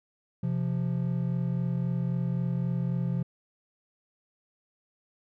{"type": "tone pair together", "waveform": "triangle", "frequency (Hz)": [130, 173.77], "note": ["C3", "F3"], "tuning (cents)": [-11, -8], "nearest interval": "perfect fourth", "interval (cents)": 503, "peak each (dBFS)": -27, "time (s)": [0.43, 3.23], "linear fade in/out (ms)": 5, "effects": []}